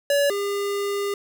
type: tone pair in turn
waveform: square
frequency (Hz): 569 / 403.2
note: C#5 / G4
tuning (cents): +45 / +49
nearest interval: tritone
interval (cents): 596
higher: first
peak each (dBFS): -18 / -24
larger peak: first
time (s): 0.1-0.3 / 0.3-1.14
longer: second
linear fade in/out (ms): 2
effects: none